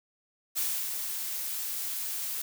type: noise with ADSR envelope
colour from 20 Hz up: blue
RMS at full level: -29 dBFS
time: 0.55-2.42 s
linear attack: 29 ms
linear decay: 290 ms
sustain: -5 dB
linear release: 4 ms
effects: none